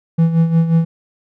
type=tone with tremolo; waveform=triangle; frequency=164.81 Hz; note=E3; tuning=in tune; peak=-6 dBFS; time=0.18-0.85 s; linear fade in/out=10 ms; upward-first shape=sine; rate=5.6 Hz; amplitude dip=65%; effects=none